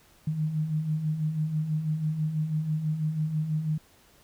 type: beating tone pair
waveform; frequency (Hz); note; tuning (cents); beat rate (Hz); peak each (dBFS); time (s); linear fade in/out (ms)
sine; 150.2 / 156.3; D3 / D#3; +39 / +8; 6.1; -34 / -26; 0.27-3.78; 5
effects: pink hiss -59 dBFS RMS until 4.23 s